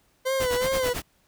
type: tone with vibrato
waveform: 40% pulse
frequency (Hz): 512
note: C5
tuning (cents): -38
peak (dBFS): -22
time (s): 0.25-0.94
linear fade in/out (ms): 20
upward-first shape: sine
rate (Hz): 2.6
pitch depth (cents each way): 76
type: noise with tremolo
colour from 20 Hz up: pink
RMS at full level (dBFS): -30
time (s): 0.4-1.02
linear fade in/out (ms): 2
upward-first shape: sine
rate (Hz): 9.1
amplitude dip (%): 95
effects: pink hiss -65 dBFS RMS until 1.27 s